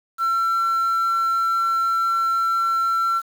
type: tone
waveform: sine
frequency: 1351 Hz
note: E6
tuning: 42 cents sharp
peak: -15 dBFS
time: 0.18-3.22 s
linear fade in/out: 50 ms
effects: tanh soft clip ceiling -17 dBFS + 7-bit